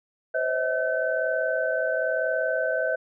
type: tone cluster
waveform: sine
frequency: 515 / 556 / 640 / 1527 Hz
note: C5 / C#5 / D#5 / G6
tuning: -28 / +5 / +49 / -46 cents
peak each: -28 / -35 / -26 / -28 dBFS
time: 0.34-2.96 s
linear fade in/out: 10 ms
effects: none